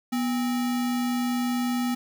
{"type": "tone with sample-and-hold", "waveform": "sine", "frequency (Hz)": 244.7, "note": "B3", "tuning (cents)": -16, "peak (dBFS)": -23, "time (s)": [0.12, 1.95], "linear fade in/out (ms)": 10, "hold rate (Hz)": 1050, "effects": []}